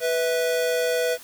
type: tone pair together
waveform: square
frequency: 493.9 / 651.2 Hz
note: B4 / E5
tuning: 0 / -21 cents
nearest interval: perfect fourth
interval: 479 cents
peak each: -23 / -27 dBFS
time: 0-1.18 s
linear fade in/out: 50 ms
effects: white hiss -45 dBFS RMS until 1.23 s